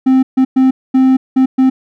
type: tone bursts at uneven times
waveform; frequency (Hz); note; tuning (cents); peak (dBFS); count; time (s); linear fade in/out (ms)
triangle; 261.6; C4; 0; -4; 6; 0.06-0.23 / 0.37-0.45 / 0.56-0.71 / 0.94-1.17 / 1.36-1.46 / 1.58-1.7; 10
effects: none